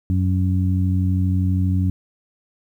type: harmonic tone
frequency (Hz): 92.5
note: F#2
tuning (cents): 0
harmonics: 1 / 2 / 3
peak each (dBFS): -17 / -23 / -27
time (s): 0.1-1.9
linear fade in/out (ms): 0
effects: 9-bit